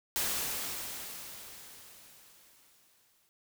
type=noise with exponential decay; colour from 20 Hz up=white; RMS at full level=-31 dBFS; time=0.16-3.29 s; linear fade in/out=0 ms; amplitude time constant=680 ms; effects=none